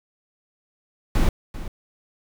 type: noise with echo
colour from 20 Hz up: brown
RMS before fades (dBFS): -17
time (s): 1.15-1.29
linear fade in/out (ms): 2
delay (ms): 390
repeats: 1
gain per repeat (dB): -14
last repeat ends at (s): 1.68
effects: none